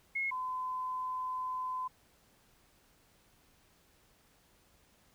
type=tone pair in turn; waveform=sine; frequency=2166 / 1019.4 Hz; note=C#7 / C6; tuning=-41 / -45 cents; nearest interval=octave + minor second; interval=1304 cents; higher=first; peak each=-31 / -34 dBFS; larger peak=first; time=0.15-0.31 / 0.31-1.88 s; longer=second; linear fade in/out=10 ms; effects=pink hiss -67 dBFS RMS until 5.14 s